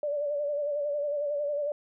sine tone with vibrato, 582 Hz, D5, 16 cents flat, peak -27 dBFS, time 0.03-1.72 s, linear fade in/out 2 ms, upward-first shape sine, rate 11 Hz, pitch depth 49 cents each way, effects none

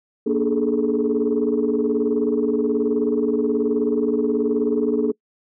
sine tone cluster, 236.3 / 292.5 / 416.5 / 435.3 Hz, A#3 / D4 / G#4 / A4, +24 / -7 / +5 / -19 cents, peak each -22 dBFS, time 0.26-5.12 s, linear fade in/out 10 ms, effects noise-tail reverb RT60 0.1 s tail -25 dB re dry + tanh soft clip ceiling -10 dBFS

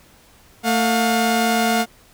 sawtooth tone pair together, 224.5 / 712.7 Hz, A3 / F5, +35 / +35 cents, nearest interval octave + minor sixth, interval 2000 cents, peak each -15 dBFS, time 0.63-1.86 s, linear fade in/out 50 ms, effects pink hiss -51 dBFS RMS until 2.13 s

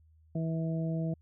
harmonic tone, 162.5 Hz, E3, 24 cents flat, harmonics 1 / 2 / 3 / 4, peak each -30 / -39 / -44 / -41 dBFS, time 0.35-1.14 s, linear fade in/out 5 ms, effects added 79 Hz sine -59 dBFS peak until 1.21 s

